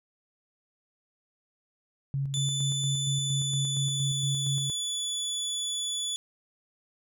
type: tone with tremolo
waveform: sine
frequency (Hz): 138.1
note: C#3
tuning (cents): -6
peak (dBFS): -26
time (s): 2.14-4.7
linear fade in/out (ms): 0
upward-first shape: square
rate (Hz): 4.3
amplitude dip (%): 40
type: tone with pitch glide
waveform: 25% pulse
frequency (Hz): 3500 to 3444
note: A7 to A7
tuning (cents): -10 to -38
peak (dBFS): -25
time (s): 2.34-6.16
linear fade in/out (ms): 0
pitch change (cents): -28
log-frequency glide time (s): 2.98-5.01
effects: none